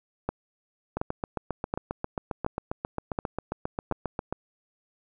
two click trains, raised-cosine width 1 ms, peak -15 / -13 dBFS, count 26 / 6, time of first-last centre 0.97-4.326 / 0.29-3.913 s, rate 7.45 / 1.38 Hz, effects none

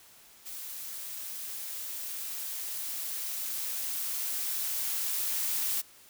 blue noise with level ramp, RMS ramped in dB -41 to -30 dBFS, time 0.45-5.82 s, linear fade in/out 20 ms, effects white hiss -56 dBFS RMS until 6.09 s

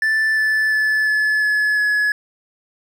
triangle tone with pitch steps, 1760 / 1746.8 / 1733.8 / 1720.8 / 1707.9 / 1695.1 Hz, A6 / A6 / A6 / A6 / G#6 / G#6, 0 / -13 / -26 / -39 / +48 / +35 cents, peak -13 dBFS, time 0.02-2.12 s, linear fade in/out 2 ms, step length 350 ms, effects none

